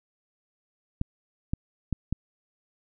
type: clicks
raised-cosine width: 5 ms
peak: -14 dBFS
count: 4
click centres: 1.014 / 1.535 / 1.927 / 2.126 s
effects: none